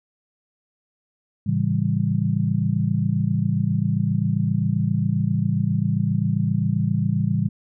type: chord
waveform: sine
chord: A dominant seventh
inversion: none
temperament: just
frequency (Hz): 110 / 137.5 / 165 / 198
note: A2 / C#3 / E3 / G3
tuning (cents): 0 / -14 / +2 / +18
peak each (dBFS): -24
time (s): 1.46-7.49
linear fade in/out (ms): 10
effects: none